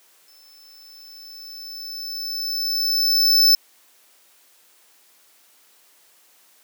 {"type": "tone with exponential growth", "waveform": "square", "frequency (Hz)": 5274, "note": "E8", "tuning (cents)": 0, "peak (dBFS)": -11, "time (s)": [0.28, 3.55], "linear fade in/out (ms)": 2, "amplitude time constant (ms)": 710, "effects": ["white hiss -56 dBFS RMS until 6.63 s", "high-pass 300 Hz 12 dB/octave"]}